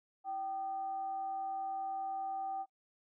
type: tone with frequency modulation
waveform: sine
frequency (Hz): 775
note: G5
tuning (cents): -20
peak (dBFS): -35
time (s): 0.24-2.66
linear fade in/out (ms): 50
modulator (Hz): 445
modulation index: 0.24
effects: noise-tail reverb RT60 0.1 s tail -19 dB re dry + high-pass 400 Hz 12 dB/octave